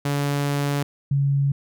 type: tone pair in turn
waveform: sawtooth / sine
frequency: 142.8 / 139.62 Hz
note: D3 / C#3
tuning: -48 / +13 cents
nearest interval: unison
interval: 39 cents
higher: first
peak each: -17 / -17 dBFS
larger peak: neither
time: 0.05-0.83 / 1.11-1.52 s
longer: first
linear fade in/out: 5 ms
effects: none